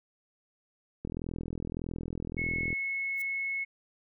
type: click train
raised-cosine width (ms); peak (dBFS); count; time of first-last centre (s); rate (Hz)
3; -23; 71; 1.05-2.729; 41.7
type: tone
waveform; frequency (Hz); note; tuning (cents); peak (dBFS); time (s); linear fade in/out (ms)
sine; 2189; C#7; -22; -30; 2.37-3.65; 20
type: noise with exponential growth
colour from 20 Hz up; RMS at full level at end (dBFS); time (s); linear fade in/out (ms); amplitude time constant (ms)
violet; -39; 3.14-3.22; 5; 17
effects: none